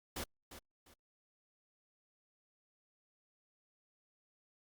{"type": "noise with echo", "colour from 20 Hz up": "pink", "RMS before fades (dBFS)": -41, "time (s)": [0.16, 0.24], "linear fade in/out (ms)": 5, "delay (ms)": 350, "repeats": 2, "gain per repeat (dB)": -11, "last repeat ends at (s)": 0.94, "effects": ["Opus 48 kbps"]}